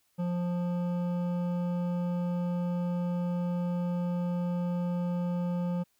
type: tone with hard clipping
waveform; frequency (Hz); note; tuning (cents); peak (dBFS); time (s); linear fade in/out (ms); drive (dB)
sine; 175.9; F3; +13; -30; 0.18-5.84; 20; 11
effects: white hiss -72 dBFS RMS until 5.99 s